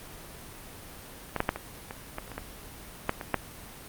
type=clicks; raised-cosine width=0.5 ms; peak=-13 / -9 / -8 / -19 / -22 / -18 / -30 / -24 / -18 / -9 / -20 / -8 dBFS; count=12; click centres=1.363 / 1.404 / 1.491 / 1.56 / 1.909 / 2.184 / 2.278 / 2.317 / 2.38 / 3.094 / 3.212 / 3.343 s; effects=pink hiss -45 dBFS RMS until 3.88 s + Opus 32 kbps